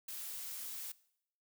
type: noise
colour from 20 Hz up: blue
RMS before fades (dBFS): -44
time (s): 0.08-0.92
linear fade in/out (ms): 5
effects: noise-tail reverb RT60 0.7 s tail -20 dB re dry